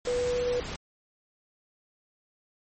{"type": "tone in noise", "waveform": "sine", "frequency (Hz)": 491.1, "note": "B4", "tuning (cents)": -10, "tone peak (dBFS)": -25, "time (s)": [0.07, 0.6], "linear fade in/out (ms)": 2, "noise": "pink", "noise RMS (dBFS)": -37, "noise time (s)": [0.05, 0.76], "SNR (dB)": 9, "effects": ["MP3 32 kbps"]}